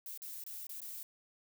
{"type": "noise with dropouts", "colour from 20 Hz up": "violet", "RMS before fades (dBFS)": -45, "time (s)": [0.06, 1.03], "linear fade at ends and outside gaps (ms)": 1, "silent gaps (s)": [[0.176, 0.219], [0.438, 0.464], [0.668, 0.693], [0.804, 0.817]], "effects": []}